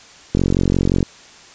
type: click train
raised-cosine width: 3 ms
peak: -3 dBFS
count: 32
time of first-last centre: 0.35-1.028 s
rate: 45.7 Hz
effects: white hiss -43 dBFS RMS until 1.54 s + resampled to 16000 Hz